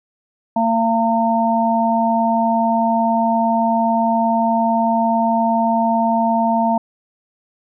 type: harmonic tone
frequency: 227.8 Hz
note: A#3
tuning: 40 cents flat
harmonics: 1 / 3 / 4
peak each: -18 / -18 / -18 dBFS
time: 0.56-6.78 s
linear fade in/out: 5 ms
effects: none